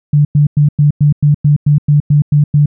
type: tone bursts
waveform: sine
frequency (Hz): 146.83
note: D3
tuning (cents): 0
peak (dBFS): -5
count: 12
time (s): 0.13-2.659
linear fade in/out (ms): 5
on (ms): 120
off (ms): 99
effects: none